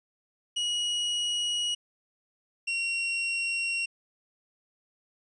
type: tone pair in turn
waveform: 40% pulse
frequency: 2906 / 2743 Hz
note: F#7 / F7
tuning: -32 / -32 cents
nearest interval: minor second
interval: 100 cents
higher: first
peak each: -26 dBFS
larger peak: neither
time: 0.56-1.75 / 2.67-3.86 s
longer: neither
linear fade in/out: 10 ms
effects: resampled to 22050 Hz